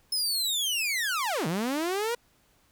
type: linear two-way sweep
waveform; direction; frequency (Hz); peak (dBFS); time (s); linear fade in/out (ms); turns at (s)
sawtooth; down then up; 5200 to 150.1 to 487.5; -23; 0.12-2.15; 5; 1.47
effects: pink hiss -65 dBFS RMS until 2.71 s